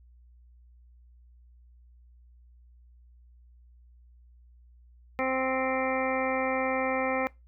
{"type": "harmonic tone", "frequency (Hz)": 261.6, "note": "C4", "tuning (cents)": 0, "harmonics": [1, 2, 3, 4, 5, 7, 8, 9], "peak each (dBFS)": [-33, -30, -33, -37, -36, -38, -36, -38], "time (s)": [5.19, 7.27], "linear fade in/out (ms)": 0, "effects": ["noise-tail reverb RT60 0.2 s tail -21 dB re dry", "added 60 Hz sine -53 dBFS peak until 7.47 s"]}